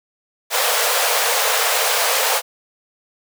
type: high-pass noise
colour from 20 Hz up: pink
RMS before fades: -18 dBFS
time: 0.5-2.42 s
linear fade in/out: 50 ms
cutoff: 450 Hz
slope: 96 dB/octave
effects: none